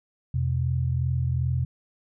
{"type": "tone pair together", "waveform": "sine", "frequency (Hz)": [85.5, 128.11], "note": ["F2", "C3"], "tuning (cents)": [-36, -36], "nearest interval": "perfect fifth", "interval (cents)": 700, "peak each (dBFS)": [-26, -24], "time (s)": [0.34, 1.65], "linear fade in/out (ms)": 5, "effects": []}